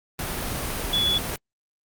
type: tone in noise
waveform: sine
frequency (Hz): 3418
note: G#7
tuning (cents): +49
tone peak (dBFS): -19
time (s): 0.93-1.18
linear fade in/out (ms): 2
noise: pink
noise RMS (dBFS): -29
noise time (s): 0.19-1.36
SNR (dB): +7
effects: Opus 32 kbps